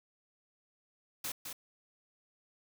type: noise with echo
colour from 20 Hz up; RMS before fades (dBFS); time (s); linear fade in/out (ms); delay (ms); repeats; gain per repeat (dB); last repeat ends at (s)
white; -38; 1.24-1.32; 5; 210; 1; -5; 1.53
effects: none